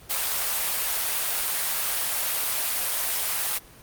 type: high-pass noise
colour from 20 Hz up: white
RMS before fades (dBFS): -26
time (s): 0.09-3.59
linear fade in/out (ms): 20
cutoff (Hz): 520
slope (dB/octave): 24
effects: pink hiss -49 dBFS RMS until 3.82 s + Opus 32 kbps